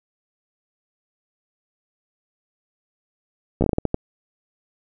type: slowing click train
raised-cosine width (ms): 2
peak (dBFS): -6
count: 9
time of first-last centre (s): 3.61-3.944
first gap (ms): 13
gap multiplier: 1.32
effects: none